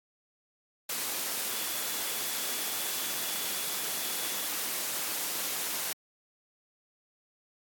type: tone in noise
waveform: sine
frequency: 3430 Hz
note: A7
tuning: 45 cents flat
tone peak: -44 dBFS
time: 1.5-4.47 s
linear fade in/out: 5 ms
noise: white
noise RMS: -33 dBFS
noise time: 0.89-5.93 s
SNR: -14 dB
effects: high-pass 200 Hz 12 dB/octave + AAC 64 kbps